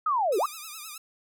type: linear two-way sweep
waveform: sine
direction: down then up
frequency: 1300 to 349.2 to 1300 Hz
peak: -22 dBFS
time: 0.06-0.46 s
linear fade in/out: 5 ms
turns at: 0.38 s
type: tone with vibrato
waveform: 5% pulse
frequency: 1249 Hz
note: D#6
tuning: 6 cents sharp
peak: -27 dBFS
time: 0.32-0.98 s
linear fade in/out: 5 ms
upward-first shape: triangle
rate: 9.6 Hz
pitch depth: 120 cents each way
effects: none